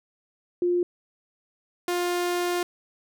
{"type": "tone pair in turn", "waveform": ["sine", "sawtooth"], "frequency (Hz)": [352.9, 352.9], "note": ["F4", "F4"], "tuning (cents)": [18, 18], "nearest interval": "unison", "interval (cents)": 0, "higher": "neither", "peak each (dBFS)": -20, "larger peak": "neither", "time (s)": [[0.62, 0.83], [1.88, 2.63]], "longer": "second", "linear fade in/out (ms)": 2, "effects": []}